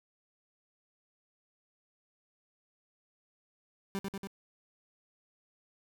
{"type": "tone with echo", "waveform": "30% pulse", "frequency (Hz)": 196, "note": "G3", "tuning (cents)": 0, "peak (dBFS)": -30, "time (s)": [3.95, 3.99], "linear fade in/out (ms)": 0, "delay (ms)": 94, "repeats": 3, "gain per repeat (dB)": -2, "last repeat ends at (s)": 4.272, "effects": []}